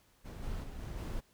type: noise with level steps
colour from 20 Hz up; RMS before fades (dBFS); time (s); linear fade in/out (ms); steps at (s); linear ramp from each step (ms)
brown; -43 / -39 / -44 / -41 / -38; 0.24-1.21; 20; 0.42 / 0.62 / 0.79 / 0.97; 20
effects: pink hiss -68 dBFS RMS until 1.33 s